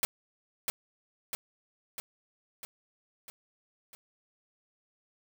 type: noise with echo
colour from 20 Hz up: white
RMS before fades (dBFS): -27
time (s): 0.03-0.05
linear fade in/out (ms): 0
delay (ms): 650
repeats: 6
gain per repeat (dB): -4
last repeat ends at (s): 3.95
effects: none